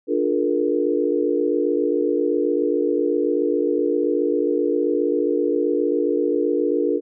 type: tone cluster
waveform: sine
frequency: 294 / 352.8 / 428 / 475.5 Hz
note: D4 / F4 / A4 / A#4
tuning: +2 / +18 / -48 / +34 cents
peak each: -23 dBFS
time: 0.07-7.01 s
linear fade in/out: 50 ms
effects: none